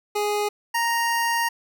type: tone pair in turn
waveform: 25% pulse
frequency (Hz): 415.3 / 932.3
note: G#4 / A#5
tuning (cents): 0 / 0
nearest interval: octave + major second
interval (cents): 1400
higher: second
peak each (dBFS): -18 / -17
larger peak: second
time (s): 0.15-0.49 / 0.74-1.49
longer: second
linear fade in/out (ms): 10
effects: none